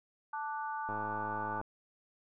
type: chord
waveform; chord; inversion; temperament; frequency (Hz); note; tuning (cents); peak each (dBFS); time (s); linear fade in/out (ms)
sine; D major; second; equal; 880 / 1174.7 / 1480; A5 / D6 / F#6; 0 / 0 / 0; -37 / -42 / -43; 0.33-1.61; 5
type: click train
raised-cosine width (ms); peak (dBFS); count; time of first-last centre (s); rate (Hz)
1; -28; 77; 0.89-1.614; 105
effects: none